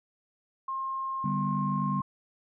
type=tone; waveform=sine; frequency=1066 Hz; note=C6; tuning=32 cents sharp; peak=-30 dBFS; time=0.68-2.02 s; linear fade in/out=5 ms
type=chord; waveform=sine; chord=G major; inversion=second; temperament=equal with one note detuned; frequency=146.83 / 195.09 / 246.9 Hz; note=D3 / G3 / B3; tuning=0 / -8 / 0 cents; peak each=-31 / -30 / -35 dBFS; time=1.24-2.01 s; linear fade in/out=5 ms
effects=tanh soft clip ceiling -15 dBFS